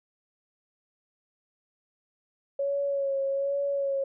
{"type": "tone with vibrato", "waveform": "sine", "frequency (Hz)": 554.4, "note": "C#5", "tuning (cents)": 0, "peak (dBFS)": -25, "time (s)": [2.59, 4.04], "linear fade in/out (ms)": 5, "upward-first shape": "sine", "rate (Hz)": 1.2, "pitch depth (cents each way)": 28, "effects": []}